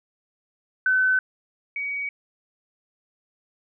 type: tone pair in turn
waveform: sine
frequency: 1517 / 2259 Hz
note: F#6 / C#7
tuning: +43 / +32 cents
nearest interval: perfect fifth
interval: 689 cents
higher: second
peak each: -17 / -26 dBFS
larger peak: first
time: 0.86-1.19 / 1.76-2.09 s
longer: neither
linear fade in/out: 2 ms
effects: none